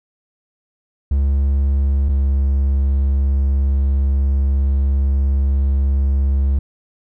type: tone pair in turn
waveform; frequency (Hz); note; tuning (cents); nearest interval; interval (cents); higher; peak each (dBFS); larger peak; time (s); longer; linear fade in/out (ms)
triangle; 69.2 / 68.48; C#2 / C#2; -2 / -20; unison; 18; first; -11; neither; 1.11-2.09 / 2.09-6.59; second; 5
effects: none